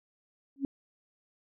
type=tone with exponential growth; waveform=sine; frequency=275.2 Hz; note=C#4; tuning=12 cents flat; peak=-23 dBFS; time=0.56-0.65 s; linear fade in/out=1 ms; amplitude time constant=18 ms; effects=none